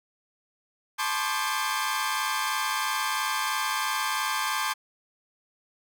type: tone cluster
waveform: sawtooth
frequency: 869 / 1029 / 1092 / 1196 / 1589 Hz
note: A5 / C6 / C#6 / D6 / G6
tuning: -22 / -29 / -26 / +31 / +23 cents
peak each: -29 dBFS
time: 0.98-4.74 s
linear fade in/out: 20 ms
effects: none